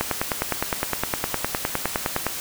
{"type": "click train", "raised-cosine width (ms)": 0.5, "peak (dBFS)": -6, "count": 23, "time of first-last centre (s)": [0.01, 2.266], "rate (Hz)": 9.75, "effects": ["white hiss -31 dBFS RMS until 2.4 s"]}